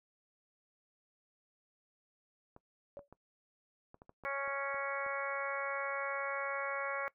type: clicks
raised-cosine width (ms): 1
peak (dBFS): -39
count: 10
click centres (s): 2.564 / 2.992 / 3.126 / 3.944 / 4.019 / 4.094 / 4.237 / 4.477 / 4.744 / 5.064
type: tone with exponential decay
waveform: sine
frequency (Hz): 568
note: C#5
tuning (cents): +42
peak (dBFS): -40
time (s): 2.97-3.08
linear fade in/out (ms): 0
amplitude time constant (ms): 23
type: harmonic tone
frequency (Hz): 277.2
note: C#4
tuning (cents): 0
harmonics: 2 / 3 / 4 / 5 / 6 / 7 / 8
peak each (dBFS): -40 / -47 / -41 / -42 / -44 / -46 / -43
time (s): 4.25-7.08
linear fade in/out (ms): 0
effects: noise-tail reverb RT60 0.1 s tail -20 dB re dry